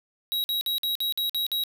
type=tone bursts; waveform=square; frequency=3843 Hz; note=B7; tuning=48 cents flat; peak=-25 dBFS; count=8; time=0.32-1.637 s; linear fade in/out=0 ms; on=120 ms; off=51 ms; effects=none